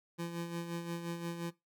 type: tone with tremolo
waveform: 25% pulse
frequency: 170.1 Hz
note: F3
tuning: 45 cents flat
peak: -32 dBFS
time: 0.18-1.51 s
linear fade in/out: 20 ms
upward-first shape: sine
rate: 5.7 Hz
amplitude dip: 55%
effects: noise-tail reverb RT60 0.2 s tail -19 dB re dry